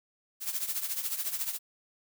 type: noise with tremolo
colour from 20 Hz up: blue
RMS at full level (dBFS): -30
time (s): 0.4-1.59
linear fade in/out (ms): 50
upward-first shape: triangle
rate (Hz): 14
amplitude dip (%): 80
effects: none